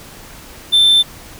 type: tone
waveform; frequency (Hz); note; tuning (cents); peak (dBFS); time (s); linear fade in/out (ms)
triangle; 3551; A7; +15; -6; 0.72-1.03; 20
effects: pink hiss -37 dBFS RMS until 1.39 s